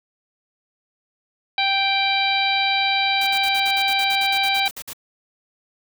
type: harmonic tone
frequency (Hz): 784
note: G5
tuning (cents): 0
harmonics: 1 / 2 / 3 / 4 / 5 / 6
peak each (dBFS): -22 / -30 / -22 / -28 / -23 / -33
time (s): 1.58-4.68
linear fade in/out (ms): 2
type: noise bursts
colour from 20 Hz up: white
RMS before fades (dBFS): -33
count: 16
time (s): 3.21-4.933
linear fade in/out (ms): 5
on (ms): 58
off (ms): 53
effects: none